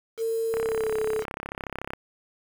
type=tone with pitch glide; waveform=sine; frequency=452.8 to 435.4 Hz; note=A4 to A4; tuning=+50 to -18 cents; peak=-24 dBFS; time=0.17-1.25 s; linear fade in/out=50 ms; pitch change=-68 cents; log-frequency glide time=0.59-0.96 s
type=click train; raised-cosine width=0.5 ms; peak=-17 dBFS; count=48; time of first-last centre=0.54-1.935 s; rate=33.7 Hz
effects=7-bit